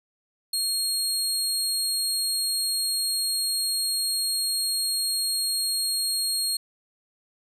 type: tone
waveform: 25% pulse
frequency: 4266 Hz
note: C8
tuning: 33 cents sharp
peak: -19 dBFS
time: 0.53-6.57 s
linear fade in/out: 5 ms
effects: none